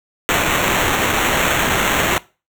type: noise with sample-and-hold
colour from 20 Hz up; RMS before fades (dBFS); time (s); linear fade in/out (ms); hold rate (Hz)
blue; -17; 0.29-2.18; 0; 4900
effects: noise-tail reverb RT60 0.3 s tail -20 dB re dry